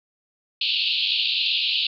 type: band-pass noise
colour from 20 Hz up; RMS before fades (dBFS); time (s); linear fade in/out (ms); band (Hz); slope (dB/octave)
pink; -23; 0.61-1.87; 5; 2600 to 4500; 96
effects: none